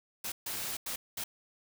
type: noise bursts at uneven times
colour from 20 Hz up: white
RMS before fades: -37 dBFS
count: 4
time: 0.24-0.32 / 0.46-0.77 / 0.86-0.96 / 1.17-1.24 s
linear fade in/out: 5 ms
effects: none